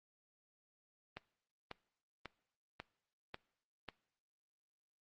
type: click train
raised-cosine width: 0.3 ms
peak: -28 dBFS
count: 6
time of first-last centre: 1.17-3.887 s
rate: 1.84 Hz
effects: noise-tail reverb RT60 0.7 s tail -22 dB re dry + Opus 24 kbps